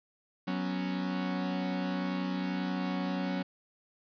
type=chord; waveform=45% pulse; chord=F# suspended fourth; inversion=none; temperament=equal; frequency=185 / 246.9 / 277.2 Hz; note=F#3 / B3 / C#4; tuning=0 / 0 / 0 cents; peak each=-33 / -39 / -36 dBFS; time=0.47-3.43 s; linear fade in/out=10 ms; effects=resampled to 11025 Hz + 10-bit